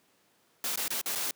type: noise with dropouts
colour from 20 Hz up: white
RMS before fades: -32 dBFS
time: 0.64-1.31 s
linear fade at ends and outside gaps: 2 ms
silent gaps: 0.759-0.774 / 0.881-0.904 / 1.014-1.059 / 1.152-1.156 s
effects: pink hiss -67 dBFS RMS until 1.35 s + high-pass 200 Hz 12 dB/octave